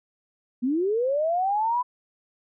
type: linear sweep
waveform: sine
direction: up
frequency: 233.2 to 1006 Hz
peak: -21 dBFS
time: 0.62-1.83 s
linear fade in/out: 20 ms
effects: none